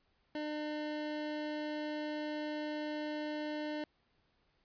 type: tone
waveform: 25% pulse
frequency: 301.7 Hz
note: D4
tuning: 47 cents sharp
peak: -33 dBFS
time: 0.35-3.84 s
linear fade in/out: 2 ms
effects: pink hiss -75 dBFS RMS until 4.64 s + resampled to 11025 Hz